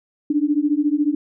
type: beating tone pair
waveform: sine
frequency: 288.1 / 302.1 Hz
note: D4 / D4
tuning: -33 / +49 cents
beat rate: 14 Hz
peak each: -19 dBFS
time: 0.3-1.15 s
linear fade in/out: 5 ms
effects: none